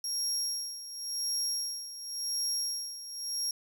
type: tone with tremolo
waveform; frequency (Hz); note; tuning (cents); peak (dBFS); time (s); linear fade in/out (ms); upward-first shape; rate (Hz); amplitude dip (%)
30% pulse; 5588; F8; 0; -25; 0.04-3.51; 2; sine; 0.92; 75
effects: none